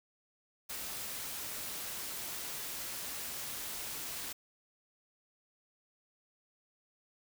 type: noise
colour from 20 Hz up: white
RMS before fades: -41 dBFS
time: 0.69-4.33 s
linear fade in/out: 10 ms
effects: none